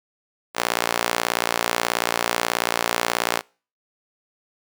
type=tone with high-pass filter; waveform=sawtooth; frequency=58.4 Hz; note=A#1; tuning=4 cents sharp; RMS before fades=-24 dBFS; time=0.54-3.42 s; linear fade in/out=50 ms; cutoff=680 Hz; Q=0.69; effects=noise-tail reverb RT60 0.4 s tail -26 dB re dry